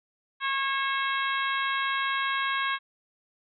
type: harmonic tone with a mistuned harmonic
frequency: 545 Hz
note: C#5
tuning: 29 cents flat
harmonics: 2 / 3 / 4 / 5 / 6 / 7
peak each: -29 / -30 / -34 / -37 / -36 / -38 dBFS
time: 0.4-2.79 s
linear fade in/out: 50 ms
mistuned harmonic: 5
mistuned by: -43 cents
effects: none